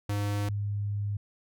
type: tone pair in turn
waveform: square / sine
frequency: 102.3 / 102.3 Hz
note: G#2 / G#2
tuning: -26 / -26 cents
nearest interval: unison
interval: 0 cents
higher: neither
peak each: -28 / -28 dBFS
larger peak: neither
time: 0.09-0.49 / 0.49-1.17 s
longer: second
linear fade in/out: 5 ms
effects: none